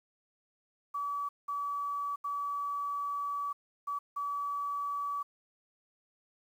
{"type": "tone bursts at uneven times", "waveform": "sine", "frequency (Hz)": 1145, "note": "D6", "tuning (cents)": -44, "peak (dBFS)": -32, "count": 5, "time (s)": [[0.94, 1.29], [1.48, 2.16], [2.24, 3.53], [3.87, 3.99], [4.16, 5.23]], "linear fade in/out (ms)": 10, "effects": ["10-bit"]}